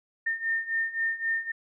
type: beating tone pair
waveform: sine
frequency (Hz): 1814 / 1817.8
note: A#6 / A#6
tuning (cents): -48 / -44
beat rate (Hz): 3.8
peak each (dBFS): -31 / -28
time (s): 0.26-1.52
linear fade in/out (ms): 10
effects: none